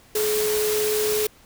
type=tone in noise; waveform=sine; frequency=425.8 Hz; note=G#4; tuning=43 cents sharp; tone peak=-21 dBFS; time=0.15-1.27 s; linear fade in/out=5 ms; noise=white; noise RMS=-27 dBFS; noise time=0.15-1.27 s; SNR=+3 dB; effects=pink hiss -53 dBFS RMS until 1.45 s